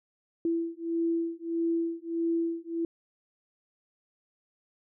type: beating tone pair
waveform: sine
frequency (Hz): 332.7 / 334.3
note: E4 / E4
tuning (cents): +16 / +24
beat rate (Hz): 1.6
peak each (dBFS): -30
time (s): 0.45-2.85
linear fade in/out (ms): 2
effects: none